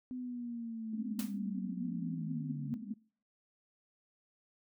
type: linear sweep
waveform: sine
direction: down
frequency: 254.4 to 140 Hz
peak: -38 dBFS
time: 0.11-2.74 s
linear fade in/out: 0 ms
type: band-pass noise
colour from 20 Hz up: white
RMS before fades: -41 dBFS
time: 0.93-2.94 s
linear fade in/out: 5 ms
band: 210 to 260 Hz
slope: 96 dB/octave
type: noise with exponential decay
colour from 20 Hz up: white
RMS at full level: -40 dBFS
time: 1.19-1.39 s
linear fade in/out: 2 ms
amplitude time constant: 42 ms
effects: noise-tail reverb RT60 0.5 s tail -23 dB re dry